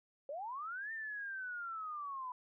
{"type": "linear two-way sweep", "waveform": "sine", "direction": "up then down", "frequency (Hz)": [534, 1816, 987], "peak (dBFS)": -40, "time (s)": [0.29, 2.32], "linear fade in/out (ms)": 2, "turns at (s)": 0.92, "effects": []}